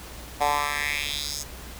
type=tone with high-pass filter sweep; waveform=10% pulse; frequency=145.6 Hz; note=D3; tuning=15 cents flat; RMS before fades=-27 dBFS; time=0.4-1.44 s; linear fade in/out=20 ms; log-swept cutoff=720 to 6500 Hz; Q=2.9; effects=added 60 Hz sine -42 dBFS peak until 1.79 s + pink hiss -42 dBFS RMS until 1.79 s